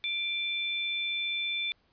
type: tone pair together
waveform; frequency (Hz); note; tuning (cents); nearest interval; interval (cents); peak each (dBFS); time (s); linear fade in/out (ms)
sine; 2362 / 3525; D7 / A7; +9 / +2; perfect fifth; 693; -32 / -32; 0.04-1.72; 0
effects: pink hiss -69 dBFS RMS until 1.92 s + resampled to 11025 Hz